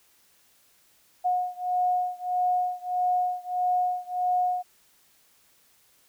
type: beating tone pair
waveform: sine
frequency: 724 / 725.6 Hz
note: F#5 / F#5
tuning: -38 / -34 cents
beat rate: 1.6 Hz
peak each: -26 / -27 dBFS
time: 1.24-4.63 s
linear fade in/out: 20 ms
effects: white hiss -62 dBFS RMS until 6.08 s